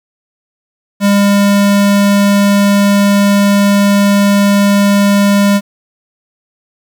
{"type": "tone", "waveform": "square", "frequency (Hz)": 201.4, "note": "G3", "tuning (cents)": 47, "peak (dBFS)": -7, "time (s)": [1, 5.61], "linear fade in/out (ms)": 50, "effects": ["7-bit"]}